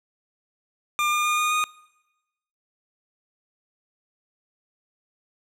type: tone with pitch steps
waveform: 25% pulse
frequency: 1200 / 1208.3 / 1216.8 / 1225.2 / 1233.7 Hz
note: D6 / D6 / D#6 / D#6 / D#6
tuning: +37 / +49 / -39 / -27 / -15 cents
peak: -17 dBFS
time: 0.99-1.64 s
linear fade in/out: 0 ms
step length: 130 ms
effects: noise-tail reverb RT60 1.0 s tail -23 dB re dry + low-pass 12000 Hz 12 dB/octave